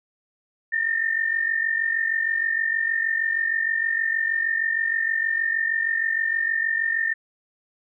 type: tone pair together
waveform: sine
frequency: 1801 / 1847.4 Hz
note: A6 / A#6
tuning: +40 / -16 cents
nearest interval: unison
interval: 44 cents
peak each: -22 / -26 dBFS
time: 0.72-7.14 s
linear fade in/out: 10 ms
effects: none